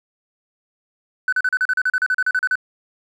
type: tone bursts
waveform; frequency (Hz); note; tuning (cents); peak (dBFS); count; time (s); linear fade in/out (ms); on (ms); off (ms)
triangle; 1507; F#6; +31; -12; 16; 1.28-2.555; 2; 45; 37
effects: tanh soft clip ceiling -12 dBFS + resampled to 32000 Hz